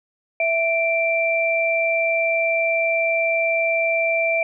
sine tone pair together, 660 / 2352 Hz, E5 / D7, +2 / +2 cents, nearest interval octave + minor seventh, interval 2200 cents, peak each -20 dBFS, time 0.4-4.43 s, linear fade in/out 2 ms, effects none

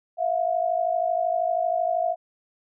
sine tone pair together, 659.3 / 712.1 Hz, E5 / F5, 0 / +33 cents, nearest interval minor second, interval 133 cents, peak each -24 dBFS, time 0.17-2.16 s, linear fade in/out 50 ms, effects none

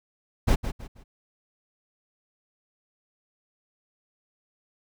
brown noise with echo, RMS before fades -17 dBFS, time 0.47-0.56 s, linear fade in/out 20 ms, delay 160 ms, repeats 3, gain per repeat -10 dB, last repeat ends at 1.04 s, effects none

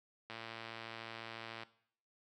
click train, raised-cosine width 0.3 ms, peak -29 dBFS, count 153, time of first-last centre 0.3-1.633 s, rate 114 Hz, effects noise-tail reverb RT60 0.6 s tail -17 dB re dry + high-pass 100 Hz 12 dB/octave

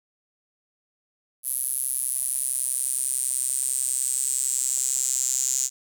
sawtooth tone with high-pass filter sweep, 130.81 Hz, C3, in tune, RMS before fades -26 dBFS, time 1.43-5.7 s, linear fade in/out 50 ms, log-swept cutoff 11000 to 7000 Hz, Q 8.3, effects none

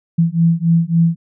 sine beating tone pair, 165.1 / 168.7 Hz, E3 / E3, +3 / +40 cents, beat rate 3.6 Hz, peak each -14 dBFS, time 0.18-1.16 s, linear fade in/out 10 ms, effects none

